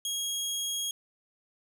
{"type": "tone", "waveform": "20% pulse", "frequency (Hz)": 3284, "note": "G#7", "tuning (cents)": -20, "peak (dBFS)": -25, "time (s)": [0.05, 0.91], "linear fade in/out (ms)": 2, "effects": []}